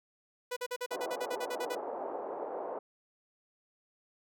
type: tone bursts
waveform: sawtooth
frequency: 493.9 Hz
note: B4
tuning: in tune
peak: -30 dBFS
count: 13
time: 0.51-1.754 s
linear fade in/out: 10 ms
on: 56 ms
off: 43 ms
type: band-pass noise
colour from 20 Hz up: pink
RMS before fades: -39 dBFS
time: 0.91-2.79 s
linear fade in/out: 5 ms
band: 400 to 860 Hz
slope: 24 dB/octave
effects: none